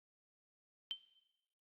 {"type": "tone with exponential decay", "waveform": "sine", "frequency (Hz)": 3102, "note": "G7", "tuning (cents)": -19, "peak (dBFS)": -33, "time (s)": [0.91, 1], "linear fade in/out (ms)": 0, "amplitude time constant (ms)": 19, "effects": ["noise-tail reverb RT60 1.0 s tail -17 dB re dry", "Opus 48 kbps"]}